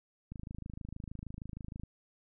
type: click train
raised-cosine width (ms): 5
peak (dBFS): -30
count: 41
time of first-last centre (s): 0.32-1.835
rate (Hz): 26.4
effects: none